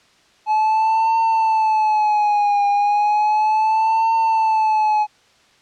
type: tone with vibrato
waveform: triangle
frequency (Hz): 856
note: A5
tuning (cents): -48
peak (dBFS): -12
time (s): 0.46-5.07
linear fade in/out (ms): 50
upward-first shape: triangle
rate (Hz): 0.34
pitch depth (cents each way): 96
effects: white hiss -54 dBFS RMS until 5.61 s + low-pass 5000 Hz 12 dB/octave